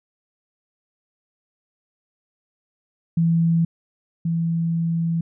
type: tone pair in turn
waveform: sine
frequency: 166.3 / 166.3 Hz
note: E3 / E3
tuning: +16 / +16 cents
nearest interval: unison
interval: 0 cents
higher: neither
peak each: -15 / -19 dBFS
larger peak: first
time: 3.17-3.65 / 4.25-5.21 s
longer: second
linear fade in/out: 5 ms
effects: none